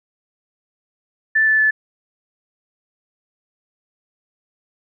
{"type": "tone with pitch steps", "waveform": "sine", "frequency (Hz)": [1760, 1748.9, 1737.8], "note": ["A6", "A6", "A6"], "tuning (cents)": [0, -11, -22], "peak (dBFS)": -12, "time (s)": [1.35, 1.71], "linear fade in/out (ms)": 10, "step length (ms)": 120, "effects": []}